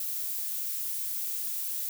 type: noise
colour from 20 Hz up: violet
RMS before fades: -33 dBFS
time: 0-1.89 s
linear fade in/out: 2 ms
effects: none